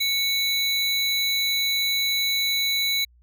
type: tone pair together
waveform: square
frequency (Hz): 2217 / 3950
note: C#7 / B7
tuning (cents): 0 / 0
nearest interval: minor seventh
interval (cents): 1000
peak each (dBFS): -27 / -23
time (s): 0-3.05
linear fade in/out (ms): 10
effects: added 60 Hz sine -53 dBFS peak until 3.22 s